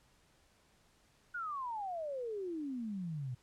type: exponential sweep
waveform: sine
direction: down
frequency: 1480 to 120 Hz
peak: -37 dBFS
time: 1.34-3.35 s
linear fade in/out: 10 ms
effects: pink hiss -69 dBFS RMS until 3.42 s + low-pass 10000 Hz 12 dB/octave